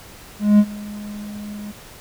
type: tone with ADSR envelope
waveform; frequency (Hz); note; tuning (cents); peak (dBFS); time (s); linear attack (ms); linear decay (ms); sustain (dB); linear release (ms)
triangle; 207.9; G#3; +2; -5; 0.39-1.72; 200; 58; -22; 10
effects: pink hiss -42 dBFS RMS until 2 s